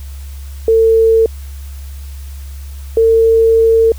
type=tone pair in turn; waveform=sine; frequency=450 / 452.1 Hz; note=A4 / A4; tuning=+39 / +47 cents; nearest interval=unison; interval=8 cents; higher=second; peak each=-6 dBFS; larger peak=neither; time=0.68-1.26 / 2.97-3.92 s; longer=second; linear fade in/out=2 ms; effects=added 69 Hz sine -25 dBFS peak until 3.98 s + white hiss -42 dBFS RMS until 3.98 s